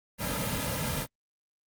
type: noise with comb filter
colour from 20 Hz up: pink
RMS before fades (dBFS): -31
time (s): 0.18-1.07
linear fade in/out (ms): 50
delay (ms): 2.7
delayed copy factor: -0.85
effects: Opus 32 kbps